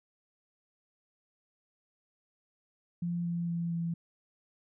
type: tone with pitch steps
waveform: sine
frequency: 172.7 / 171.21 / 169.73 / 168.27 Hz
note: F3 / F3 / F3 / E3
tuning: -19 / -34 / -49 / +36 cents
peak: -30 dBFS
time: 3.02-3.94 s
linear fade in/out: 5 ms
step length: 230 ms
effects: none